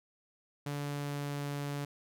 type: tone with pitch glide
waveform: sawtooth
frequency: 144.2 to 143.29 Hz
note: D3 to D3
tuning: -31 to -42 cents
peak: -31 dBFS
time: 0.66-1.85 s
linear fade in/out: 5 ms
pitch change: -11 cents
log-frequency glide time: 0.78-1.48 s
effects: none